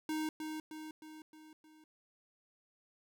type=tone with echo; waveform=square; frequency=311.1 Hz; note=D#4; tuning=in tune; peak=-35 dBFS; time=0.09-0.29 s; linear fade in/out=2 ms; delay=310 ms; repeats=5; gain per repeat=-5 dB; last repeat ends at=1.84 s; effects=none